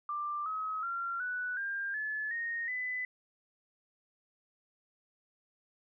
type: tone with pitch steps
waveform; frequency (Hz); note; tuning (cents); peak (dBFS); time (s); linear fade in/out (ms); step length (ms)
sine; 1184 / 1276.3 / 1375.9 / 1483.2 / 1598.8 / 1723.5 / 1857.9 / 2003; D6 / D#6 / F6 / F#6 / G6 / A6 / A#6 / B6; +14 / +44 / -26 / +4 / +34 / -36 / -6 / +24; -33; 0.09-3.05; 2; 370
effects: none